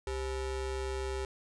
square ring-modulated tone, 230 Hz, A#3, 23 cents flat, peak -31 dBFS, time 0.07-1.25 s, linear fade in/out 2 ms, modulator 164 Hz, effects resampled to 22050 Hz

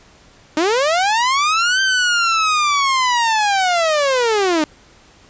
sawtooth linear two-way sweep, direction up then down, 295.4 to 1568 to 295.4 Hz, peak -10 dBFS, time 0.57-4.64 s, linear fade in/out 2 ms, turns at 1.81 s, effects pink hiss -48 dBFS RMS until 5.29 s + resampled to 16000 Hz

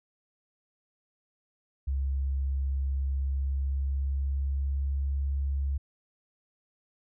sine tone with pitch glide, 67.9 to 69.17 Hz, C#2 to C#2, -35 to -3 cents, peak -26 dBFS, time 1.87-5.78 s, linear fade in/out 10 ms, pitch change +32 cents, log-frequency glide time 3.13-5.19 s, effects none

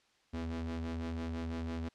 45% pulse ring-modulated tone, 83 Hz, E2, 12 cents sharp, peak -33 dBFS, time 0.33-1.89 s, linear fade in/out 10 ms, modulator 163 Hz, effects white hiss -70 dBFS RMS until 1.94 s + low-pass 5000 Hz 12 dB/octave

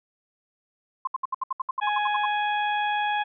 sine tone bursts, 1051 Hz, C6, 7 cents sharp, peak -23 dBFS, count 14, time 1.05-2.256 s, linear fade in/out 5 ms, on 23 ms, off 68 ms
harmonic tone, 834 Hz, G#5, 7 cents sharp, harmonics 1 / 2 / 3 / 4, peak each -24 / -30 / -34 / -36 dBFS, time 1.81-3.24 s, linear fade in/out 20 ms
effects none

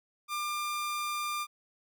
sawtooth tone, 1196 Hz, D6, 31 cents sharp, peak -28 dBFS, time 0.28-1.47 s, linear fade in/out 50 ms, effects none

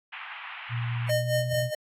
white band-pass noise, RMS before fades -40 dBFS, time 0.12-1.11 s, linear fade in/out 10 ms, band 820 to 2900 Hz, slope 48 dB/octave
sine tone with pitch glide, 118.5 to 123.6 Hz, A#2 to B2, +29 to +2 cents, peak -27 dBFS, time 0.69-1.71 s, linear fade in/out 50 ms, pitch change +73 cents, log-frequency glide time 1.08-1.35 s
square tone with tremolo, 610 Hz, D#5, 34 cents flat, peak -23 dBFS, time 1.09-1.75 s, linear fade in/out 5 ms, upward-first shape sine, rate 4.6 Hz, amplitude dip 80%
effects AAC 48 kbps

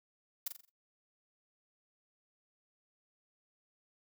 blue noise with echo, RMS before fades -35 dBFS, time 0.46-0.48 s, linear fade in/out 5 ms, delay 43 ms, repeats 5, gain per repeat -7 dB, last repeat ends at 0.695 s, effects noise-tail reverb RT60 0.1 s tail -18 dB re dry

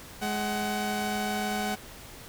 sawtooth tone pair together, 209.3 / 751 Hz, G#3 / F#5, +14 / +26 cents, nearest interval octave + minor seventh, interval 2212 cents, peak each -27 dBFS, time 0.21-1.76 s, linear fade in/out 20 ms, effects pink hiss -46 dBFS RMS until 2.28 s

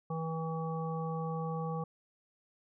harmonic tone, 161.9 Hz, E3, 31 cents flat, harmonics 1 / 3 / 5 / 7, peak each -35 / -40 / -42 / -43 dBFS, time 0.1-1.84 s, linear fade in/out 5 ms, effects none

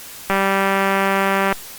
click train, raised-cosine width 0.5 ms, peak -3 dBFS, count 240, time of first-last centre 0.3-1.526 s, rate 195 Hz, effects white hiss -36 dBFS RMS until 1.78 s + Opus 48 kbps

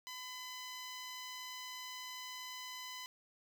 10% pulse tone, 1009 Hz, B5, 37 cents sharp, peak -36 dBFS, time 0.07-3.06 s, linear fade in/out 0 ms, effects none

